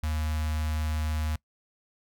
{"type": "tone with notch filter", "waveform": "square", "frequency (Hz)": 77, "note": "D#2", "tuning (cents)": -17, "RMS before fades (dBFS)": -29, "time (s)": [0.03, 1.36], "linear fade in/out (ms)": 5, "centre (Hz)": 380, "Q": 0.65, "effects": ["noise-tail reverb RT60 0.1 s tail -23 dB re dry"]}